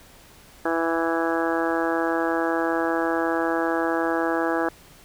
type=harmonic tone; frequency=165.3 Hz; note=E3; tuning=5 cents sharp; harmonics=2 / 3 / 4 / 5 / 6 / 7 / 8 / 9 / 10; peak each=-25 / -28 / -29 / -30 / -34 / -34 / -33 / -35 / -31 dBFS; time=0.65-4.69 s; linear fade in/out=5 ms; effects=pink hiss -50 dBFS RMS until 5.04 s